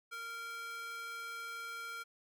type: tone with high-pass filter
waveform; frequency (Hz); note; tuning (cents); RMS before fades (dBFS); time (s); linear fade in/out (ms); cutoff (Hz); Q
square; 462.3; A#4; -14; -44; 0.11-2.04; 20; 1500; 2.5
effects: none